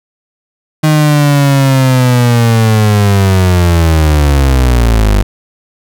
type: linear sweep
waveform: 35% pulse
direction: down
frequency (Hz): 155.56 to 48.66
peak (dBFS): -4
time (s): 0.83-5.23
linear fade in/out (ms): 10
effects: none